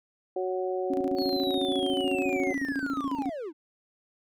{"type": "harmonic tone", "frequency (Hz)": 185.1, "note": "F#3", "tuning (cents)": 1, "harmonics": [2, 3, 4], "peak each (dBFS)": [-29, -33, -35], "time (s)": [0.36, 2.53], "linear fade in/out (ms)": 5}
{"type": "tone with tremolo", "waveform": "sine", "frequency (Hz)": 275.6, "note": "C#4", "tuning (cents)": -10, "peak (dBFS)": -26, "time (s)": [0.9, 3.3], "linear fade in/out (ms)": 5, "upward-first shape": "square", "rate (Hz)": 14, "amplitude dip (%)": 80}
{"type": "linear sweep", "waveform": "triangle", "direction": "down", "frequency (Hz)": [4435, 280.6], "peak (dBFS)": -31, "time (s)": [1.16, 3.53], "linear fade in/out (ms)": 50}
{"effects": []}